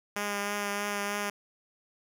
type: tone with vibrato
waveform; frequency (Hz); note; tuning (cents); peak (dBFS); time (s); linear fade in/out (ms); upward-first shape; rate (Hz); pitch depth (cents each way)
5% pulse; 204; G#3; -31; -19; 0.16-1.3; 5; triangle; 3.2; 18
effects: none